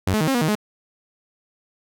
sawtooth tone with pitch steps, 94.2 / 215.1 / 156.4 / 268.5 / 240.7 / 156.2 / 211.2 Hz, F#2 / A3 / D#3 / C4 / B3 / D#3 / G#3, +32 / -39 / +9 / +45 / -44 / +7 / +29 cents, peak -14 dBFS, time 0.07-0.553 s, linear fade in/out 5 ms, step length 69 ms, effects none

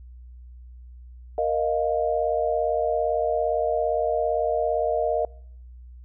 sine chord, Bb suspended fourth, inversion none, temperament just, 466.2 / 621.6 / 699.2 Hz, Bb4 / Eb5 / F5, 0 / -2 / +2 cents, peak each -26 / -24 / -26 dBFS, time 1.38-5.25 s, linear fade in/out 2 ms, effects noise-tail reverb RT60 0.7 s tail -26 dB re dry + added 61 Hz sine -41 dBFS peak until 6.04 s

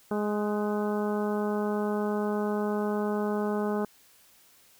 harmonic tone with a mistuned harmonic, 208.5 Hz, G#3, 7 cents sharp, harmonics 1 / 2 / 3 / 4 / 5 / 6 / 7, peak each -29 / -30 / -36 / -37 / -41 / -41 / -44 dBFS, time 0.11-3.85 s, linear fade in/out 2 ms, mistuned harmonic 7, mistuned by +44 cents, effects white hiss -59 dBFS RMS until 4.79 s

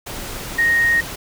sine tone in noise, 1864.7 Hz, A#6, in tune, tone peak -13 dBFS, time 0.58-1.01 s, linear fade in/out 10 ms, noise pink, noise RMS -30 dBFS, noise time 0.06-1.16 s, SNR +14 dB, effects none

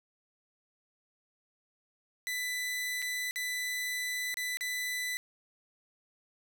sawtooth tone with dropouts, 1993 Hz, B6, 15 cents sharp, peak -29 dBFS, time 2.27-5.17 s, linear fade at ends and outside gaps 0 ms, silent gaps 3.019-3.024 / 3.31-3.359 / 4.342-4.371 / 4.571-4.609 s, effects none

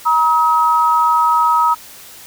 sine tone pair together, 951 / 1273.7 Hz, A#5 / D#6, +34 / +40 cents, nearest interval perfect fourth, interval 506 cents, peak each -13 dBFS, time 0.05-1.75 s, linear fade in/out 20 ms, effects white hiss -38 dBFS RMS until 2.26 s

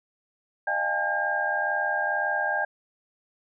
sine tone cluster, 608 / 693 / 800 / 862 / 1609 Hz, D#5 / F5 / G5 / A5 / G6, -40 / -14 / +35 / -36 / +45 cents, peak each -32 / -34 / -30 / -34 / -26 dBFS, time 0.67-2.65 s, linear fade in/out 5 ms, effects none

